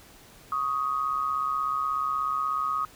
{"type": "tone pair together", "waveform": "sine", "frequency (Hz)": [1114.5, 1251], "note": ["C#6", "D#6"], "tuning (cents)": [9, 9], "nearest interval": "major second", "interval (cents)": 200, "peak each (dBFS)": [-31, -26], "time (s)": [0.52, 2.85], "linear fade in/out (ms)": 2, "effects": ["pink hiss -52 dBFS RMS until 2.95 s"]}